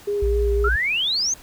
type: tone with vibrato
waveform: sine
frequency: 406.2 Hz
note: G#4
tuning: 38 cents flat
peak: -20 dBFS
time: 0.07-0.69 s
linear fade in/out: 10 ms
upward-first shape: sine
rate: 3.8 Hz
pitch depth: 16 cents each way
type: tone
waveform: sine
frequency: 58.27 Hz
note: A#1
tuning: in tune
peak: -19 dBFS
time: 0.22-0.76 s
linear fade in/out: 5 ms
type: exponential sweep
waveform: sine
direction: up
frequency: 1300 to 6570 Hz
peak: -19 dBFS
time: 0.64-1.34 s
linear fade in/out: 5 ms
effects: pink hiss -46 dBFS RMS until 1.42 s